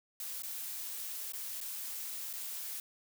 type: noise with dropouts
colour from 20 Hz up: blue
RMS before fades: -41 dBFS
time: 0.2-2.8 s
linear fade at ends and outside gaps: 2 ms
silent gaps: 0.422-0.433 / 1.322-1.334 / 1.605-1.611 / 2.33-2.335 s
effects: none